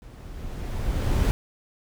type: noise with level ramp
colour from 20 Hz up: brown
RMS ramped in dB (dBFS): -43 to -19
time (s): 0.02-1.31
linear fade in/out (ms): 0
effects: none